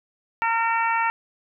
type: harmonic tone with a mistuned harmonic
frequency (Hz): 457.6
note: A#4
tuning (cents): -32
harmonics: 2 / 3 / 4 / 5 / 6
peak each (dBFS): -22 / -26 / -28 / -30 / -32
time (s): 0.42-1.1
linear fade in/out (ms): 0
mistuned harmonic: 6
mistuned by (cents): -32
effects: none